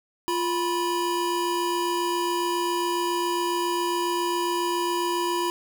square tone pair together, 349.2 / 980.3 Hz, F4 / B5, 0 / -13 cents, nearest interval octave + tritone, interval 1787 cents, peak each -27 dBFS, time 0.28-5.5 s, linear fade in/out 0 ms, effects none

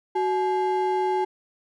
triangle ring-modulated tone, 613 Hz, D#5, 26 cents flat, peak -16 dBFS, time 0.15-1.25 s, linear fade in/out 10 ms, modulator 241 Hz, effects none

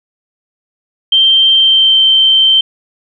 sine tone with pitch glide, 3142 to 3117 Hz, G7 to G7, +3 to -11 cents, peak -5 dBFS, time 1.12-2.61 s, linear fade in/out 5 ms, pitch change -14 cents, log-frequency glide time 1.54-1.99 s, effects none

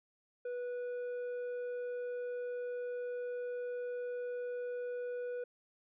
triangle tone with tanh clipping, 490.2 Hz, B4, 13 cents flat, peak -38 dBFS, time 0.45-5.44 s, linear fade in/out 5 ms, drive 10 dB, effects none

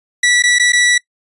sawtooth tone with dropouts, 1952 Hz, B6, 21 cents flat, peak -6 dBFS, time 0.23-0.98 s, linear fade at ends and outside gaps 5 ms, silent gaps 0.424-0.436 / 0.586-0.596 / 0.722-0.731 s, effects noise-tail reverb RT60 0.1 s tail -22 dB re dry + resampled to 24000 Hz

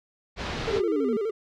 pink low-pass noise, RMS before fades -32 dBFS, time 0.36-0.82 s, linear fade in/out 50 ms, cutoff 4800 Hz, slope 24 dB/octave
triangle tone with vibrato, 425.4 Hz, G#4, 42 cents sharp, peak -23 dBFS, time 0.67-1.31 s, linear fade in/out 10 ms, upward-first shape square, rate 12 Hz, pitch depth 99 cents each way
sine exponential sweep, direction down, 436.3 to 220 Hz, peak -25 dBFS, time 0.7-1.17 s, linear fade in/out 5 ms
effects none

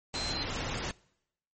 sine tone in noise, 4111 Hz, C8, 31 cents flat, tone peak -35 dBFS, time 0.15-0.43 s, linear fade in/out 0 ms, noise pink, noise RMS -35 dBFS, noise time 0.14-0.91 s, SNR -3 dB, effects noise-tail reverb RT60 0.8 s tail -24 dB re dry + MP3 32 kbps

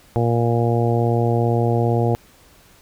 harmonic tone, 117.6 Hz, A#2, 16 cents sharp, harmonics 1 / 2 / 3 / 4 / 5 / 6 / 7, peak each -18 / -25 / -24 / -23 / -29 / -26 / -29 dBFS, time 0.16-2.15 s, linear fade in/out 0 ms, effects pink hiss -51 dBFS RMS until 2.81 s

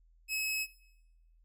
sawtooth tone, 2570 Hz, E7, 45 cents flat, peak -29 dBFS, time 0.28-0.67 s, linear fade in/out 50 ms, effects noise-tail reverb RT60 0.9 s tail -19 dB re dry + added 41 Hz sine -61 dBFS peak until 1.44 s

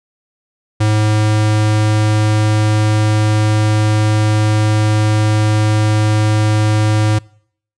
square tone, 107.1 Hz, A2, 46 cents flat, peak -11 dBFS, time 0.8-7.19 s, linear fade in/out 10 ms, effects noise-tail reverb RT60 0.6 s tail -24 dB re dry + resampled to 22050 Hz

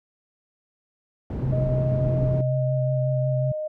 white low-pass noise, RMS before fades -29 dBFS, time 1.3-2.41 s, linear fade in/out 2 ms, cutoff 210 Hz, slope 12 dB/octave
sine tone with vibrato, 130.81 Hz, C3, in tune, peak -21 dBFS, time 1.42-3.52 s, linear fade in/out 5 ms, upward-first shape sine, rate 5.5 Hz, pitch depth 21 cents each way
sine tone with pitch glide, 624 to 615.4 Hz, D#5 to D#5, +5 to -19 cents, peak -26 dBFS, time 1.52-3.68 s, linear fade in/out 10 ms, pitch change -24 cents, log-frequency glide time 2.15-3.09 s
effects none

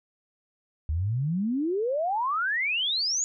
sine exponential sweep, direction up, 72.6 to 6960 Hz, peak -24 dBFS, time 0.89-3.24 s, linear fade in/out 0 ms, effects none

